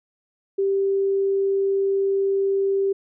sine tone, 392 Hz, G4, in tune, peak -18 dBFS, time 0.58-2.93 s, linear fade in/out 10 ms, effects none

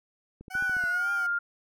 click train, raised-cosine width 3 ms, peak -32 dBFS, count 7, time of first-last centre 0.41-0.839 s, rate 14 Hz
20% pulse tone with vibrato, 740 Hz, F#5, in tune, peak -35 dBFS, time 0.5-1.27 s, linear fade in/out 10 ms, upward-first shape triangle, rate 2 Hz, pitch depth 140 cents each way
sine tone with pitch glide, 1483 to 1403.8 Hz, F#6 to F6, +4 to +9 cents, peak -25 dBFS, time 0.54-1.39 s, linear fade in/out 10 ms, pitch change -95 cents, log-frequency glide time 0.81-1.08 s
effects none

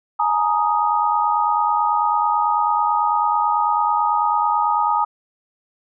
sine chord, Ab suspended second, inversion none, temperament equal with one note detuned, 843.2 / 932.3 / 1244.5 Hz, Ab5 / Bb5 / Eb6, +26 / 0 / 0 cents, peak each -20 dBFS, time 0.19-5.05 s, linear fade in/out 10 ms, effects none

